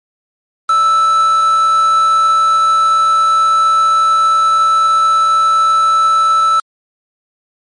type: tone with quantisation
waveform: triangle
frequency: 1318.5 Hz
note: E6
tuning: in tune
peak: -6 dBFS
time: 0.69-6.6 s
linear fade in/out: 5 ms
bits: 4
effects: MP3 48 kbps